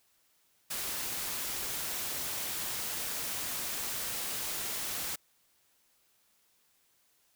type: noise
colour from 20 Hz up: white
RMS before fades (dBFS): -36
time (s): 0.7-5.16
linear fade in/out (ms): 10
effects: white hiss -70 dBFS RMS until 7.35 s